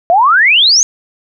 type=exponential sweep; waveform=sine; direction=up; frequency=657 to 6645 Hz; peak=-5 dBFS; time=0.1-0.83 s; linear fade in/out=0 ms; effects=none